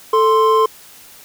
triangle tone pair together, 440.8 / 1046.5 Hz, A4 / C6, +3 / 0 cents, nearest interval octave + minor third, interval 1497 cents, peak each -11 dBFS, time 0.13-0.66 s, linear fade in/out 5 ms, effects white hiss -42 dBFS RMS until 1.24 s

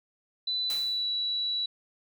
sine tone with pitch glide, 3991 to 3929 Hz, B7 to B7, +17 to -10 cents, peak -27 dBFS, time 0.47-1.66 s, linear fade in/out 5 ms, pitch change -27 cents, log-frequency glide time 0.67-1.09 s
white noise with exponential decay, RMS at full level -37 dBFS, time 0.7-1.16 s, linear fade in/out 0 ms, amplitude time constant 98 ms
effects none

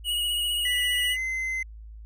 square tone with vibrato, 2900 Hz, F#7, 35 cents flat, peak -25 dBFS, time 0.04-1.17 s, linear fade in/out 50 ms, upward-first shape sine, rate 15 Hz, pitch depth 26 cents each way
triangle tone with pitch glide, 1975.5 to 2061 Hz, B6 to C7, 0 to -27 cents, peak -25 dBFS, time 0.65-1.63 s, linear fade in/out 5 ms, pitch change +73 cents, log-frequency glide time 1.08-1.2 s
effects added 54 Hz sine -40 dBFS peak until 2.05 s

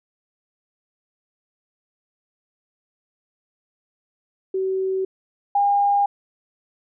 sine tone pair in turn, 380 / 808 Hz, F#4 / G#5, +46 / -48 cents, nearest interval octave + minor second, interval 1306 cents, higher second, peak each -20 / -15 dBFS, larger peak second, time 4.54-5.05 / 5.55-6.06 s, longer neither, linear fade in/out 5 ms, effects none

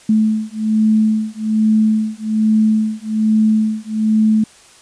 sine beating tone pair, 216.6 / 217.8 Hz, A3 / A3, -27 / -17 cents, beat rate 1.2 Hz, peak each -15 dBFS, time 0.09-4.44 s, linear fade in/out 5 ms, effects white hiss -45 dBFS RMS until 4.81 s + resampled to 22050 Hz

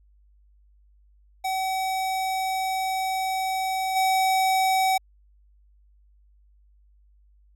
square tone with level steps, 759 Hz, F#5, 44 cents sharp, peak -25 / -20 dBFS, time 1.44-4.98 s, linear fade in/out 10 ms, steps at 3.95 s, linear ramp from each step 20 ms, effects added 50 Hz sine -55 dBFS peak until 7.55 s

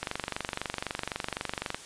click train, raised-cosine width 0.3 ms, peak -14 dBFS, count 42, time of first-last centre 0.03-1.745 s, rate 23.9 Hz, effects white hiss -46 dBFS RMS until 1.85 s + resampled to 22050 Hz

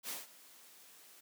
white noise with ADSR envelope, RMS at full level -40 dBFS, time 0.03-1.21 s, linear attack 63 ms, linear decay 170 ms, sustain -19 dB, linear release 11 ms, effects high-pass 200 Hz 12 dB/octave

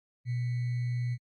sine tone with sample-and-hold, 122 Hz, B2, 21 cents flat, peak -28 dBFS, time 0.25-1.18 s, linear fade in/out 50 ms, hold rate 2100 Hz, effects low-pass 4000 Hz 12 dB/octave + AAC 48 kbps

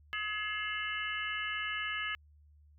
harmonic tone with a mistuned harmonic, 423.7 Hz, G#4, 35 cents sharp, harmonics 3 / 4 / 5 / 6 / 7, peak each -41 / -38 / -39 / -43 / -41 dBFS, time 0.13-2.15 s, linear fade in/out 0 ms, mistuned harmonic 6, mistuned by +88 cents, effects added 74 Hz sine -58 dBFS peak until 2.78 s

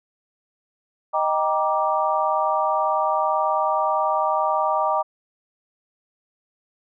sine chord, Eb major seventh, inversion none, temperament equal with one note detuned, 622.3 / 784 / 944.8 / 1174.7 Hz, Eb5 / G5 / Bb5 / D6, 0 / 0 / +23 / 0 cents, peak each -24 dBFS, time 1.13-5.03 s, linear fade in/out 20 ms, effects none

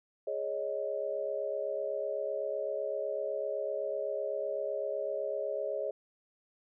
sine chord, Ab suspended fourth, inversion none, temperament equal, 415.3 / 554.4 / 622.3 Hz, Ab4 / Db5 / Eb5, 0 / 0 / 0 cents, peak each -38 / -35 / -36 dBFS, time 0.27-5.91 s, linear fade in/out 5 ms, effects none

